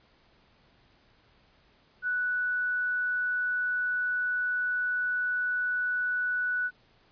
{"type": "tone", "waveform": "sine", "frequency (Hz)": 1480, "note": "F#6", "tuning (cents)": 0, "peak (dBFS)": -26, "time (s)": [2.02, 6.71], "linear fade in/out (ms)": 50, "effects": ["pink hiss -63 dBFS RMS until 7.11 s", "resampled to 11025 Hz"]}